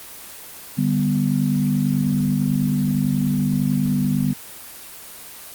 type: chord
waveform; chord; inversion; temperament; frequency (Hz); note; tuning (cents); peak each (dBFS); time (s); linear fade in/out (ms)
sine; G major; second; equal; 146.83 / 196 / 246.9; D3 / G3 / B3; 0 / 0 / 0; -21; 0.77-4.34; 20
effects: white hiss -38 dBFS RMS until 5.54 s + Opus 24 kbps